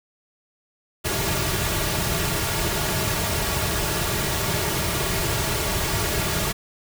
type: noise with comb filter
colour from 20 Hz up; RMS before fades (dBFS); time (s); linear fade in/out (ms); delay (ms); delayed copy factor
pink; -24; 1.04-6.53; 20; 3.9; -0.65
effects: none